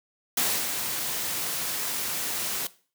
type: noise with ADSR envelope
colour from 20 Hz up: white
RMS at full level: -24 dBFS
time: 0.37-2.67 s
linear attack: 4 ms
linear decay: 300 ms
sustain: -6 dB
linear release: 3 ms
effects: noise-tail reverb RT60 0.4 s tail -18 dB re dry + high-pass 100 Hz 12 dB/octave